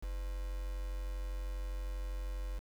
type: tone with quantisation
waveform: sine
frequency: 46.25 Hz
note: F#1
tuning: in tune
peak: -36 dBFS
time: 0.02-2.6 s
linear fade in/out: 20 ms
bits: 8
effects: none